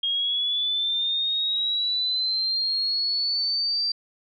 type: linear sweep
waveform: sine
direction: up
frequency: 3246 to 4699 Hz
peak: -22 dBFS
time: 0.03-3.92 s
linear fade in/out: 5 ms
effects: none